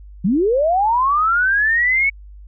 sine linear sweep, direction up, 164.81 to 2236 Hz, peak -13 dBFS, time 0.24-2.1 s, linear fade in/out 10 ms, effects added 50 Hz sine -36 dBFS peak until 2.47 s

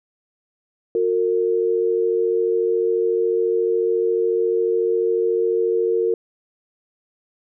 sine tone pair together, 362 / 456.1 Hz, F#4 / A#4, -38 / -38 cents, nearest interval major third, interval 400 cents, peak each -21 / -18 dBFS, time 0.95-6.14 s, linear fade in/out 2 ms, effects none

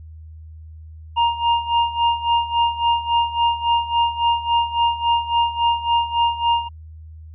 square tone with tremolo, 938 Hz, A#5, 11 cents sharp, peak -14 dBFS, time 1.16-6.69 s, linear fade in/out 20 ms, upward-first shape sine, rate 3.6 Hz, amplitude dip 80%, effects added 79 Hz sine -36 dBFS peak until 7.34 s + resampled to 8000 Hz

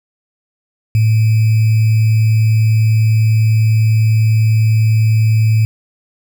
sine tone with sample-and-hold, 110 Hz, A2, in tune, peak -8 dBFS, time 0.95-5.65 s, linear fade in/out 0 ms, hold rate 2450 Hz, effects none

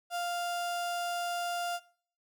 35% pulse tone, 698.5 Hz, F5, in tune, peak -30 dBFS, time 0.1-1.8 s, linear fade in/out 50 ms, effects noise-tail reverb RT60 0.5 s tail -19 dB re dry

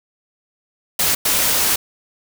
white noise bursts at uneven times, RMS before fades -17 dBFS, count 2, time 0.99-1.15 / 1.25-1.76 s, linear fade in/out 5 ms, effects none

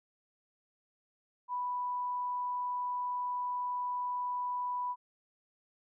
sine tone, 987.8 Hz, B5, in tune, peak -32 dBFS, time 1.48-4.96 s, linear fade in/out 50 ms, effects none

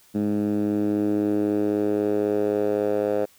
10% pulse tone with band-pass filter sweep, 103.83 Hz, G#2, in tune, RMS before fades -23 dBFS, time 0.14-3.26 s, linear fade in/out 20 ms, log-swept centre 240 to 520 Hz, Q 2.6, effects white hiss -56 dBFS RMS until 3.38 s

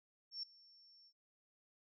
sine tone with ADSR envelope, 5440 Hz, F8, 46 cents flat, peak -39 dBFS, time 0.31-1.13 s, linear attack 120 ms, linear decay 5 ms, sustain -23 dB, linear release 61 ms, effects none

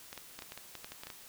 clicks, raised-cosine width 0.2 ms, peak -26 dBFS, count 12, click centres 0.129 / 0.177 / 0.39 / 0.422 / 0.521 / 0.576 / 0.753 / 0.845 / 0.92 / 1.035 / 1.07 / 1.102 s, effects white hiss -53 dBFS RMS until 1.28 s

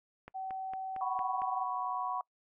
click train, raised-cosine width 0.5 ms, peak -31 dBFS, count 6, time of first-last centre 0.28-1.419 s, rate 4.39 Hz
sine tone, 762 Hz, G5, 49 cents flat, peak -36 dBFS, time 0.34-1.65 s, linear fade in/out 20 ms
sine chord, F# suspended fourth, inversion none, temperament equal, 740 / 987.8 / 1108.7 Hz, F#5 / B5 / C#6, 0 / 0 / 0 cents, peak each -37 dBFS, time 1.01-2.21 s, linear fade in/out 2 ms
effects noise-tail reverb RT60 0.1 s tail -25 dB re dry

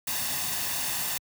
white noise with comb filter, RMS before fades -30 dBFS, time 0.07-1.18 s, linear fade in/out 5 ms, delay 1.1 ms, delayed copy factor +0.55, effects high-pass 80 Hz 12 dB/octave

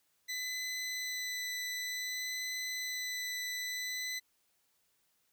20% pulse tone with vibrato, 2002 Hz, B6, 23 cents sharp, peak -31 dBFS, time 0.28-4.2 s, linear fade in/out 20 ms, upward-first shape sine, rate 0.55 Hz, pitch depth 10 cents each way, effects white hiss -75 dBFS RMS until 5.32 s

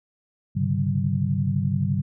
sine tone cluster, 100.1 / 134.5 / 146.2 / 190.6 Hz, G2 / C3 / D3 / G3, +37 / +48 / -7 / -48 cents, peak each -26 dBFS, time 0.55-2.02 s, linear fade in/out 20 ms, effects none

